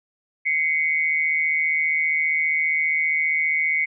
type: tone pair together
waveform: sine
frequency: 2062 / 2217 Hz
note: C7 / C#7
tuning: -26 / 0 cents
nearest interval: minor second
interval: 126 cents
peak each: -22 / -21 dBFS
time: 0.45-3.86 s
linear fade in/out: 20 ms
effects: none